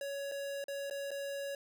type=tone with dropouts; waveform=square; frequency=559 Hz; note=C#5; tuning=14 cents sharp; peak=-38 dBFS; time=0.01-1.55 s; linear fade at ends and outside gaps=2 ms; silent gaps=0.315-0.319 / 0.641-0.682 / 0.899-0.909 / 1.107-1.114 s; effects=none